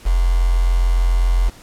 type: tone with quantisation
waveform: sine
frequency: 43.65 Hz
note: F1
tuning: in tune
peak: -12 dBFS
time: 0.05-1.5 s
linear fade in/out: 20 ms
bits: 5
effects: pink hiss -44 dBFS RMS until 1.62 s + low-pass 12000 Hz 12 dB/octave